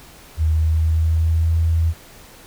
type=tone with pitch glide; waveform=sine; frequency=78.9 to 82.06 Hz; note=D#2 to E2; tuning=+25 to -7 cents; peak=-14 dBFS; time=0.37-1.94 s; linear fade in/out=50 ms; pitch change=+68 cents; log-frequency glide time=0.49-1.55 s; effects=pink hiss -44 dBFS RMS until 2.46 s